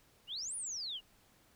sine exponential two-way sweep, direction up then down, 2710 to 9956 to 2765 Hz, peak -38 dBFS, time 0.27-1.01 s, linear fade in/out 50 ms, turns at 0.56 s, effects pink hiss -67 dBFS RMS until 1.55 s

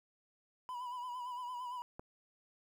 triangle tone with vibrato, 987.8 Hz, B5, in tune, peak -38 dBFS, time 0.69-1.82 s, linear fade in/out 0 ms, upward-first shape sine, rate 8.8 Hz, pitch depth 51 cents each way
click, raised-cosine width 1 ms, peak -32 dBFS, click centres 1.995 s
effects 11-bit

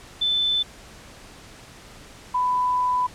sine tone pair in turn, 3520 / 996.6 Hz, A7 / B5, 0 / +15 cents, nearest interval octave + minor seventh, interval 2185 cents, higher first, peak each -19 dBFS, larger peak neither, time 0.21-0.63 / 2.34-3.07 s, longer second, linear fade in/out 10 ms, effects pink hiss -45 dBFS RMS until 3.14 s + low-pass 9000 Hz 12 dB/octave

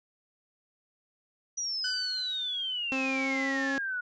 sine exponential sweep, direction down, 5880 to 1443 Hz, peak -30 dBFS, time 1.57-4.01 s, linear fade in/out 10 ms
sawtooth tone with exponential decay, 1500 Hz, F#6, 23 cents sharp, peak -27 dBFS, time 1.84-3.04 s, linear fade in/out 5 ms, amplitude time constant 260 ms
sawtooth tone with pitch glide, 265 to 271.4 Hz, C4 to C#4, +22 to -36 cents, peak -26 dBFS, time 2.92-3.78 s, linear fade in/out 0 ms, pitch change +42 cents, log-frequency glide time 3.05-3.58 s
effects resampled to 16000 Hz

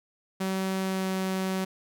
sawtooth tone with pitch glide, 190.2 to 189 Hz, F#3 to F#3, +48 to +37 cents, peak -23 dBFS, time 0.4-1.65 s, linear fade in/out 10 ms, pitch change -11 cents, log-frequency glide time 0.8-1.07 s, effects none

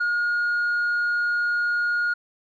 sine tone with tanh clipping, 1432 Hz, F6, 43 cents sharp, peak -21 dBFS, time 0-2.14 s, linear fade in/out 10 ms, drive 1 dB, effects none

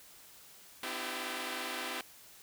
5% pulse tone cluster, 254.7 / 304.8 / 334.4 / 393.5 Hz, C4 / D#4 / E4 / G4, -46 / -36 / +25 / +7 cents, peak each -30 / -34 / -30 / -31 dBFS, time 0.83-2.01 s, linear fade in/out 2 ms, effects white hiss -56 dBFS RMS until 2.42 s

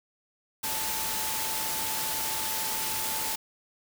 sine tone in noise, 878 Hz, A5, 4 cents flat, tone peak -38 dBFS, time 0.63-3.36 s, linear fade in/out 10 ms, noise white, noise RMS -31 dBFS, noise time 0.63-3.36 s, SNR -10 dB, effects none

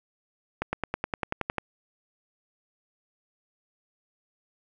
accelerating click train, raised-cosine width 0.5 ms, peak -12 dBFS, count 11, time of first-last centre 0.62-1.583 s, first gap 110 ms, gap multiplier 0.97, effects none

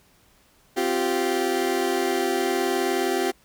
30% pulse chord, C suspended fourth, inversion none, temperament equal with one note detuned, 261.6 / 349.2 / 388.6 Hz, C4 / F4 / G4, 0 / 0 / -15 cents, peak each -27 / -23 / -22 dBFS, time 0.76-3.32 s, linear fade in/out 20 ms, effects pink hiss -59 dBFS RMS until 3.44 s

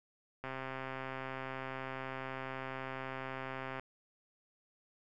click train, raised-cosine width 0.5 ms, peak -26 dBFS, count 444, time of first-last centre 0.44-3.796 s, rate 132 Hz, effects none

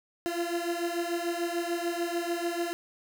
30% pulse beating tone pair, 340.2 / 347 Hz, F4 / F4, -45 / -11 cents, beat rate 6.8 Hz, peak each -29 / -30 dBFS, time 0.26-2.73 s, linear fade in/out 0 ms, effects none

